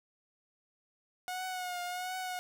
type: tone with vibrato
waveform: sawtooth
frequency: 727 Hz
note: F#5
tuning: 31 cents flat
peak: -32 dBFS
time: 1.28-2.39 s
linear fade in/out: 0 ms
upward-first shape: triangle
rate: 1.4 Hz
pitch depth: 48 cents each way
effects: none